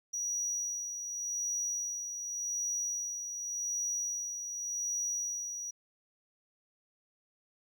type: tone with tremolo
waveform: triangle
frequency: 5800 Hz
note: F#8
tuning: 35 cents flat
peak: -30 dBFS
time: 0.13-5.71 s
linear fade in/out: 10 ms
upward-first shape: sine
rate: 0.87 Hz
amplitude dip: 50%
effects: none